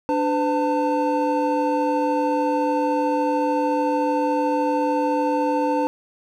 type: tone cluster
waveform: triangle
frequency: 293.8 / 507 / 895 Hz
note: D4 / B4 / A5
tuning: +1 / +45 / +29 cents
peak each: -21 dBFS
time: 0.09-5.87 s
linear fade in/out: 0 ms
effects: none